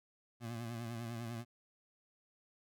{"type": "tone with vibrato", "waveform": "25% pulse", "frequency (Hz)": 116.54, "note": "A#2", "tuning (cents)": 0, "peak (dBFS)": -37, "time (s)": [0.4, 1.45], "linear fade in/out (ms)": 50, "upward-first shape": "triangle", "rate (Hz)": 10, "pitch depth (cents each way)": 70, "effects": []}